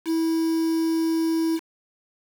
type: tone with quantisation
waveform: triangle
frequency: 325.6 Hz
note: E4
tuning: 21 cents flat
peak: -18 dBFS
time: 0.05-1.6 s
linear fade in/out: 50 ms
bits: 6
effects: none